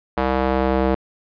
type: tone with band-pass filter sweep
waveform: square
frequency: 65.41 Hz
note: C2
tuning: in tune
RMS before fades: -19 dBFS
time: 0.17-0.95 s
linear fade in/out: 5 ms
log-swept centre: 810 to 500 Hz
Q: 0.97
effects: resampled to 11025 Hz